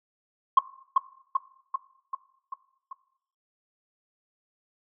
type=tone with echo; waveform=sine; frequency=1068 Hz; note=C6; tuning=35 cents sharp; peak=-11 dBFS; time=0.57-0.59 s; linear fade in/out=5 ms; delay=390 ms; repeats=6; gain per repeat=-4 dB; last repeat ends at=2.93 s; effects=noise-tail reverb RT60 0.7 s tail -17 dB re dry + tanh soft clip ceiling -8 dBFS